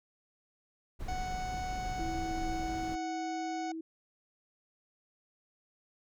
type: noise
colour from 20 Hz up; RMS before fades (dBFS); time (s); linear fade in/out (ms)
brown; -39; 0.99-2.96; 20
type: harmonic tone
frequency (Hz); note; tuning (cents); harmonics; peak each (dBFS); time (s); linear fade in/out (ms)
740; F#5; 0; 1 / 2 / 3 / 4 / 5 / 6 / 7 / 8 / 9; -36 / -50 / -49 / -58 / -58 / -57 / -55 / -60 / -54; 1.08-3.72; 5
type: tone with pitch glide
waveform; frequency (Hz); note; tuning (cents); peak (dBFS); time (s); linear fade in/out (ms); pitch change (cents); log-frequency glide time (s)
sine; 327.7 to 323.6; E4 to E4; -10 to -32; -37; 1.99-3.81; 5; -22; 2.19-3.07
effects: none